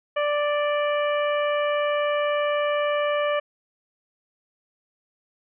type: harmonic tone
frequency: 587.3 Hz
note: D5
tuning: in tune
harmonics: 1 / 2 / 3 / 4 / 5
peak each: -22 / -28 / -32 / -34 / -36 dBFS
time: 0.16-3.4 s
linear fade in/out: 10 ms
effects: none